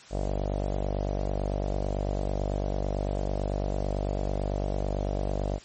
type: tone with low-pass filter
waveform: sawtooth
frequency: 49 Hz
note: G1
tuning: in tune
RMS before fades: -29 dBFS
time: 0.1-5.6 s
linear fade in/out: 50 ms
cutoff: 630 Hz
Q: 3.9
effects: white hiss -50 dBFS RMS until 5.64 s + MP3 32 kbps